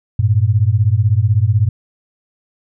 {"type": "beating tone pair", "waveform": "sine", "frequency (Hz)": [98, 114], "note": ["G2", "A#2"], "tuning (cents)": [0, -38], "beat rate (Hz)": 16, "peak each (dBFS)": -13, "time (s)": [0.19, 1.69], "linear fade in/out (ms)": 5, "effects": []}